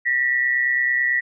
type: tone pair together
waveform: sine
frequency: 1816 / 1945 Hz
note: A#6 / B6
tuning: -46 / -27 cents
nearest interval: minor second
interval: 119 cents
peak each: -24 / -18 dBFS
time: 0.05-1.21 s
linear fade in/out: 20 ms
effects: none